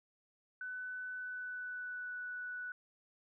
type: tone with pitch glide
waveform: sine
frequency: 1500 to 1481.1 Hz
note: F#6 to F#6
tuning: +23 to +1 cents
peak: -40 dBFS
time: 0.61-2.72 s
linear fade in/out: 2 ms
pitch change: -22 cents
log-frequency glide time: 1.16-2.16 s
effects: none